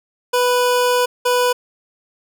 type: tone bursts at uneven times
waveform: 25% pulse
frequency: 493.9 Hz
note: B4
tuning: in tune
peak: -10 dBFS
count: 2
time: 0.33-1.06 / 1.25-1.53 s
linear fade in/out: 10 ms
effects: none

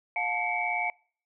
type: tone cluster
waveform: sine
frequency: 713 / 874 / 2170 / 2288 Hz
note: F5 / A5 / C#7 / D7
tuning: +36 / -12 / -37 / -46 cents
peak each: -32 / -34 / -33 / -30 dBFS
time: 0.16-0.9 s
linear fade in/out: 2 ms
effects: noise-tail reverb RT60 0.5 s tail -26 dB re dry

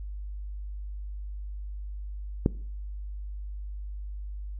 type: click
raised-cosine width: 3 ms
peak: -8 dBFS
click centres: 2.461 s
effects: noise-tail reverb RT60 0.5 s tail -20 dB re dry + added 50 Hz sine -34 dBFS peak until 4.59 s

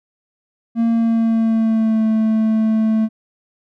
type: tone with pitch glide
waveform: triangle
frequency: 230 to 219.9 Hz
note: A#3 to A3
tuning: -23 to -1 cents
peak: -11 dBFS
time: 0.75-3.09 s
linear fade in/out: 50 ms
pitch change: -78 cents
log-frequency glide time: 0.88-2.05 s
effects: none

